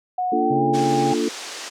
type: tone with pitch glide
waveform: sine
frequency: 731 to 801.8 Hz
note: F#5 to G5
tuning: -21 to +39 cents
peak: -20 dBFS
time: 0.18-1.14 s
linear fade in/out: 5 ms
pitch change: +160 cents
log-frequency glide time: 0.32-0.64 s
type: chord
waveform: sine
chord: Bb major seventh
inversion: none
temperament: equal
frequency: 233.1 / 293.7 / 349.2 / 440 Hz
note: Bb3 / D4 / F4 / A4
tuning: 0 / 0 / 0 / 0 cents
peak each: -26 / -24 / -24 / -25 dBFS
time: 0.32-1.29 s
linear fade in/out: 5 ms
type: harmonic tone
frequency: 138.59 Hz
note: C#3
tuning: in tune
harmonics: 1 / 2 / 3 / 4 / 5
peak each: -26 / -32 / -36 / -38 / -40 dBFS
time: 0.5-1.13 s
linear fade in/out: 10 ms
type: band-pass noise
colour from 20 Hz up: white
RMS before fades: -34 dBFS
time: 0.73-1.7 s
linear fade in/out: 20 ms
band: 290 to 7000 Hz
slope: 24 dB/octave
effects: none